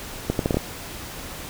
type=accelerating click train; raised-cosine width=2 ms; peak=-7 dBFS; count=6; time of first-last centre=0.3-0.57 s; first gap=92 ms; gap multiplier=0.73; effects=pink hiss -36 dBFS RMS until 1.49 s